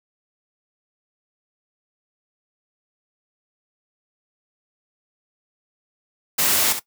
white noise with echo, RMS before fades -19 dBFS, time 6.38-6.73 s, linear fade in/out 10 ms, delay 67 ms, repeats 1, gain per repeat -9 dB, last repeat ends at 6.797 s, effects noise-tail reverb RT60 0.1 s tail -18 dB re dry + high-pass 100 Hz 12 dB/octave

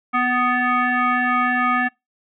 sine tone with frequency modulation, 246.9 Hz, B3, in tune, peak -16 dBFS, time 0.13-1.89 s, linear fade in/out 20 ms, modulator 497 Hz, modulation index 3.8, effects noise-tail reverb RT60 0.2 s tail -24 dB re dry

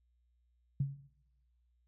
sine tone with exponential decay, 138.59 Hz, C#3, in tune, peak -26 dBFS, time 0.8-1.07 s, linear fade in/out 5 ms, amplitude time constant 57 ms, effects noise-tail reverb RT60 0.9 s tail -18 dB re dry + added 60 Hz sine -70 dBFS peak until 1.87 s

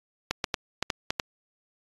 clicks, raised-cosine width 0.2 ms, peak -8 dBFS, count 7, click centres 0.31 / 0.442 / 0.542 / 0.826 / 0.902 / 1.105 / 1.198 s, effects AAC 32 kbps

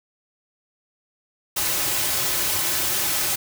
white noise with comb filter, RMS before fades -23 dBFS, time 1.56-3.36 s, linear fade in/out 10 ms, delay 4.3 ms, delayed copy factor -0.55, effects none

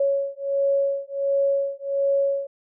sine beating tone pair, 554.4 / 555.8 Hz, C#5 / C#5, 0 / +4 cents, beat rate 1.4 Hz, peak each -23 dBFS, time 0-2.47 s, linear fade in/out 5 ms, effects none

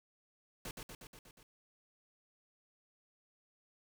pink noise with echo, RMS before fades -44 dBFS, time 0.65-0.71 s, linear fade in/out 2 ms, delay 120 ms, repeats 6, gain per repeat -3 dB, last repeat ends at 1.43 s, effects none

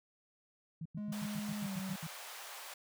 sine tone bursts, 161.7 Hz, E3, 33 cents flat, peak -39 dBFS, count 10, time 0.81-2.07 s, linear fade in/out 5 ms, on 45 ms, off 90 ms
triangle tone with pitch glide, 208.8 to 191.47 Hz, G#3 to G3, +10 to -40 cents, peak -36 dBFS, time 0.97-1.96 s, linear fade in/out 5 ms, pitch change -150 cents, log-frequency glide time 1.59-1.74 s
pink high-pass noise, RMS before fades -48 dBFS, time 1.12-2.74 s, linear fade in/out 5 ms, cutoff 640 Hz, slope 24 dB/octave
effects none

